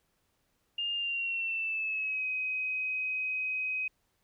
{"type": "tone with pitch glide", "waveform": "sine", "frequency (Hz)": [2816, 2523], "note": ["F7", "D#7"], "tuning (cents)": [14, 23], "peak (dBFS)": -30, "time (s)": [0.78, 3.88], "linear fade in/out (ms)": 5, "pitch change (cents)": -191, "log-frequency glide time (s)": [0.94, 2.26], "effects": ["pink hiss -75 dBFS RMS until 4.23 s"]}